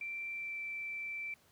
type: tone with pitch glide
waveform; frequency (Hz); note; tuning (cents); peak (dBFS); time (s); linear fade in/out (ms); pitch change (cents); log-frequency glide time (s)
sine; 2349 to 2334; D7 to D7; 0 to -11; -38; 0.01-1.34; 2; -11; 0.31-0.59
effects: pink hiss -67 dBFS RMS until 1.51 s + high-pass 80 Hz 12 dB/octave